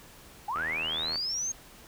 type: linear sweep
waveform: sine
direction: up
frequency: 784 to 6530 Hz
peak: -29 dBFS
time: 0.48-1.52 s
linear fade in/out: 5 ms
type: click train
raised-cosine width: 0.5 ms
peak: -23 dBFS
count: 49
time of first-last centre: 0.56-1.158 s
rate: 80.3 Hz
effects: pink hiss -52 dBFS RMS until 1.87 s